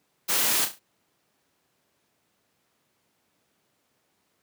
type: noise with echo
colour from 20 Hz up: white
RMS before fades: -24 dBFS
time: 0.28-0.66 s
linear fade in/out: 20 ms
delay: 34 ms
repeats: 4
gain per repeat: -8 dB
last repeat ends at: 0.796 s
effects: pink hiss -71 dBFS RMS until 4.42 s + high-pass 150 Hz 12 dB/octave